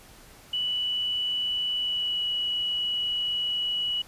sine tone with pitch glide, 2960 to 2933 Hz, F#7 to F#7, 0 to -16 cents, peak -25 dBFS, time 0.53-4.02 s, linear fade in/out 5 ms, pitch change -16 cents, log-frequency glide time 1.73-2.25 s, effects pink hiss -51 dBFS RMS until 4.07 s + resampled to 32000 Hz

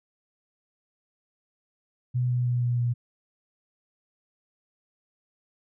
sine tone with pitch steps, 124.4 / 123.4 / 122.4 / 121.42 / 120.44 Hz, B2 / B2 / B2 / B2 / B2, +13 / -1 / -15 / -29 / -43 cents, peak -22 dBFS, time 2.14-2.94 s, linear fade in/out 20 ms, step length 160 ms, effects none

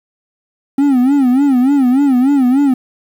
triangle tone with vibrato, 265.9 Hz, C4, 28 cents sharp, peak -6 dBFS, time 0.78-2.74 s, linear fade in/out 5 ms, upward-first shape sine, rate 3.4 Hz, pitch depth 140 cents each way, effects 7-bit

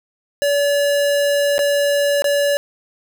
square tone with dropouts, 572 Hz, D5, 46 cents flat, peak -15 dBFS, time 0.42-2.57 s, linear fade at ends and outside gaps 0 ms, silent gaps 1.581-1.591 / 2.221-2.243 s, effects none

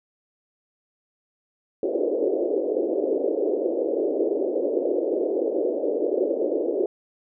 pink band-pass noise, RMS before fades -24 dBFS, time 1.83-6.86 s, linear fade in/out 2 ms, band 320 to 560 Hz, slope 48 dB/octave, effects none

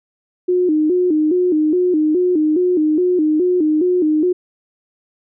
sine tone with vibrato, 333.3 Hz, E4, 19 cents sharp, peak -12 dBFS, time 0.48-4.33 s, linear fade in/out 10 ms, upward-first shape square, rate 2.4 Hz, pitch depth 140 cents each way, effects none

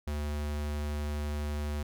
square tone, 74 Hz, D2, 14 cents sharp, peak -32 dBFS, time 0.07-1.83 s, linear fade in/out 5 ms, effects none

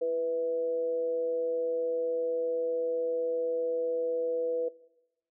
sine tone with amplitude modulation, 493.9 Hz, B4, in tune, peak -24 dBFS, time 0.01-4.69 s, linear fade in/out 10 ms, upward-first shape sine, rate 160 Hz, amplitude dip 50%, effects noise-tail reverb RT60 1.0 s tail -21 dB re dry

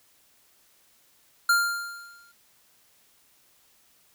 square tone with exponential decay, 1396.9 Hz, F6, in tune, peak -17 dBFS, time 1.49-2.32 s, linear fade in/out 5 ms, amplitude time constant 180 ms, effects white hiss -62 dBFS RMS until 4.14 s

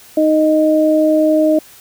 sine tone pair together, 311.1 / 620 Hz, D#4 / D#5, 0 / -6 cents, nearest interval octave, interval 1194 cents, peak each -12 dBFS, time 0.17-1.59 s, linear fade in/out 5 ms, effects white hiss -42 dBFS RMS until 1.8 s

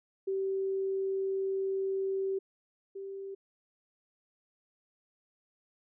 sine tone pair in turn, 386.3 / 390.8 Hz, G4 / G4, -25 / -5 cents, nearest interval unison, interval 20 cents, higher second, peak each -29 / -38 dBFS, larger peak first, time 0.27-2.39 / 2.95-3.35 s, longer first, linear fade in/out 10 ms, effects none

